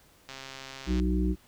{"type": "click train", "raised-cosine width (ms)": 0.2, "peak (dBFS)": -24, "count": 96, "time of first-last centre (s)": [0.29, 0.999], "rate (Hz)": 134}
{"type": "harmonic tone", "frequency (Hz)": 61.74, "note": "B1", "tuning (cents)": 0, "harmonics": [1, 3, 5, 6], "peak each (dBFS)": [-26, -29, -31, -36], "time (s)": [0.86, 1.36], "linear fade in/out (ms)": 50}
{"effects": ["pink hiss -60 dBFS RMS until 1.47 s"]}